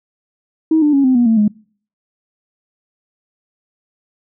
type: tone with pitch steps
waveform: sine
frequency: 318.1 / 296.8 / 276.9 / 258.4 / 241.1 / 224.9 / 209.9 Hz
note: D#4 / D4 / C#4 / C4 / B3 / A3 / G#3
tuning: +38 / +18 / -2 / -21 / -41 / +38 / +19 cents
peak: -8 dBFS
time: 0.71-1.48 s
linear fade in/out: 5 ms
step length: 110 ms
effects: noise-tail reverb RT60 0.5 s tail -25 dB re dry + tanh soft clip ceiling -4 dBFS